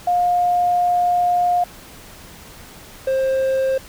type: tone pair in turn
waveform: sine / triangle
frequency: 710 / 529.8 Hz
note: F5 / C5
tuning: +28 / +22 cents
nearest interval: perfect fourth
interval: 506 cents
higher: first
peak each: -14 / -14 dBFS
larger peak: neither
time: 0.07-1.64 / 3.07-3.78 s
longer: first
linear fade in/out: 5 ms
effects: pink hiss -41 dBFS RMS until 3.88 s